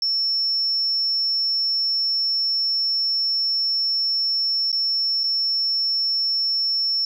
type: tone with dropouts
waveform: sine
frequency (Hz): 5400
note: E8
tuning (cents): +41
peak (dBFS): -18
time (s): 0.02-7.05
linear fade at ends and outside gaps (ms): 2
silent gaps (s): 4.718-4.727 / 5.235-5.239
effects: tanh soft clip ceiling -14 dBFS